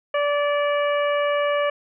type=harmonic tone; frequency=580 Hz; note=D5; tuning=22 cents flat; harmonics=1 / 2 / 3 / 4 / 5; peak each=-20 / -26 / -30 / -32 / -34 dBFS; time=0.14-1.7 s; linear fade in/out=5 ms; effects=none